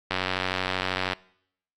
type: click train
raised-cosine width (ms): 0.3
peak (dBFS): -9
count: 96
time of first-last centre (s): 0.11-1.133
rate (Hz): 92.9
effects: noise-tail reverb RT60 0.7 s tail -23 dB re dry + AAC 64 kbps